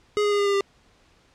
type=tone with pitch steps; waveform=square; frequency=417 / 412.9 / 408.9 / 404.9 / 400.9 / 397 Hz; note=G#4 / G#4 / G#4 / G#4 / G4 / G4; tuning=+7 / -10 / -27 / -44 / +39 / +22 cents; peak=-20 dBFS; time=0.17-0.608 s; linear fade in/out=0 ms; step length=73 ms; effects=pink hiss -59 dBFS RMS until 1.34 s + low-pass 6000 Hz 12 dB/octave